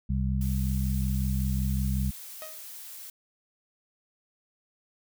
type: harmonic tone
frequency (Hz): 65.41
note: C2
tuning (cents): 0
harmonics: 1 / 2 / 3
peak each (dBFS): -27 / -30 / -31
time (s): 0.09-2.11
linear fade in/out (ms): 10
type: noise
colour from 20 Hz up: blue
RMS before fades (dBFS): -43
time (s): 0.41-3.1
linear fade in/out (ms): 2
type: tone with exponential decay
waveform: sawtooth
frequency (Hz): 628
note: D#5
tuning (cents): +16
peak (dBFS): -33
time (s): 2.42-2.68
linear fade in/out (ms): 0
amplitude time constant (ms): 55
effects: none